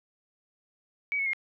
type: tone with pitch steps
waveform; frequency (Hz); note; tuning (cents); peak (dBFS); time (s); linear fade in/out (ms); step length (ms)
sine; 2271 / 2201 / 2134; C#7 / C#7 / C7; +41 / -13 / +34; -26; 1.12-1.333; 0; 71
effects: none